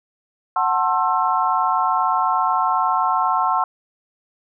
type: chord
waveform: sine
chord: F# half-diminished seventh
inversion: none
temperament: just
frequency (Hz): 740 / 888 / 1065.6 / 1332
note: F#5 / A5 / C6 / E6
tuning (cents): 0 / +16 / +31 / +18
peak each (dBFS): -22 / -22 / -20 / -23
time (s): 0.56-3.64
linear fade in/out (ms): 2
effects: none